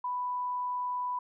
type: tone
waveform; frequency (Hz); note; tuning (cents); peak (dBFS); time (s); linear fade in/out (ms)
sine; 991; B5; +6; -30; 0.04-1.19; 5
effects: none